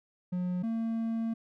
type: tone pair in turn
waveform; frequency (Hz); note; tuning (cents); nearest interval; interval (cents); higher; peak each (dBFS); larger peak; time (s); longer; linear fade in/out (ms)
triangle; 180 / 226.8; F#3 / A#3; -47 / -47; major third; 400; second; -27; neither; 0.32-0.63 / 0.63-1.34; second; 10
effects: none